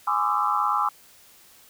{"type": "tone cluster", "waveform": "sine", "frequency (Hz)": [831, 1025, 1144, 1221, 1330], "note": ["G#5", "C6", "D6", "D#6", "E6"], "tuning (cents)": [1, -36, -46, -33, 15], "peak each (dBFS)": -27, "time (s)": [0.07, 0.89], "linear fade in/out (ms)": 5, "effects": ["white hiss -53 dBFS RMS until 1.69 s"]}